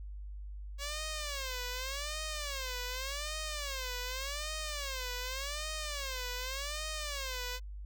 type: tone with vibrato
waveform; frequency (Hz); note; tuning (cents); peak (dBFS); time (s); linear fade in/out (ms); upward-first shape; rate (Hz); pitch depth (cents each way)
5% pulse; 554.4; C#5; 0; -26; 0.78-7.6; 50; sine; 0.86; 200
effects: added 50 Hz sine -41 dBFS peak until 7.85 s